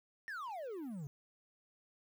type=exponential sweep; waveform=triangle; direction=down; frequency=1864.7 to 133.8 Hz; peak=-39 dBFS; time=0.28-1.07 s; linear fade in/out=0 ms; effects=11-bit